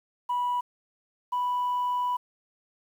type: tone pair in turn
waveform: sine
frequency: 980 / 986.8 Hz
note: B5 / B5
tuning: -14 / -2 cents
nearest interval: unison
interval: 12 cents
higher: second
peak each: -23 dBFS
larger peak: neither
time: 0.29-0.61 / 1.32-2.17 s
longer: second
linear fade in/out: 10 ms
effects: tanh soft clip ceiling -22 dBFS + 9-bit